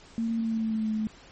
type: tone with pitch glide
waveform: sine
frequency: 228.1 to 216.9 Hz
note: A#3 to A3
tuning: -37 to -25 cents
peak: -25 dBFS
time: 0.18-1.07 s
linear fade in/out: 0 ms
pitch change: -88 cents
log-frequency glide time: 0.34-0.91 s
effects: pink hiss -52 dBFS RMS until 1.31 s + MP3 32 kbps